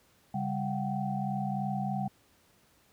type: tone cluster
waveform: sine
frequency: 137.3 / 198.3 / 724 / 767 Hz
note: C#3 / G3 / F#5 / G5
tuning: -16 / +20 / -38 / -38 cents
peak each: -35 / -33 / -40 / -35 dBFS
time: 0.34-2.08 s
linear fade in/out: 5 ms
effects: pink hiss -65 dBFS RMS until 2.92 s + high-pass 60 Hz 12 dB/octave